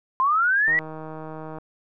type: linear sweep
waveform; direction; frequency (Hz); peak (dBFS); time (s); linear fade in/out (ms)
sine; up; 1021 to 1974; -17; 0.2-0.79; 0
type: click train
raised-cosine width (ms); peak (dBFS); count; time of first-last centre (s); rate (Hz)
1; -23; 143; 0.68-1.584; 157
effects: none